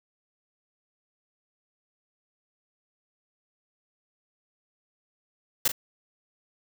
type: noise with echo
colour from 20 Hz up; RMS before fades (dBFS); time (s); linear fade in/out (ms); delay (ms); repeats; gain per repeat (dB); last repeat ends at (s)
white; -22; 5.65-5.68; 5; 39; 1; -9; 5.719
effects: none